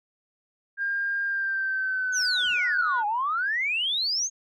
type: tone with pitch glide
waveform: sine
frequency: 1606 to 1455.8 Hz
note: G6 to F#6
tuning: +41 to -29 cents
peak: -24 dBFS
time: 0.77-3.04 s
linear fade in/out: 50 ms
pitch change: -170 cents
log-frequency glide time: 1.24-2.61 s
type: exponential two-way sweep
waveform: sine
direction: down then up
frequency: 6645 to 811 to 6645 Hz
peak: -23 dBFS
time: 2.12-4.3 s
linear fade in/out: 50 ms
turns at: 3.06 s
effects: tanh soft clip ceiling -16 dBFS